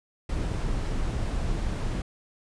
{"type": "noise", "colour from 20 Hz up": "brown", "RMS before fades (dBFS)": -28, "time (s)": [0.29, 2.02], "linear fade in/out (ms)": 5, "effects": ["resampled to 22050 Hz"]}